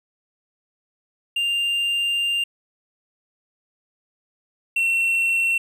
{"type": "tone pair in turn", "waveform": "triangle", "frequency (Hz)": [2794, 2714], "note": ["F7", "E7"], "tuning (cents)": [0, 50], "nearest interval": "minor second", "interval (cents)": 50, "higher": "first", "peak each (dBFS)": [-18, -16], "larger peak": "second", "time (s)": [[1.36, 2.44], [4.76, 5.58]], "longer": "first", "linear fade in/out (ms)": 5, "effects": []}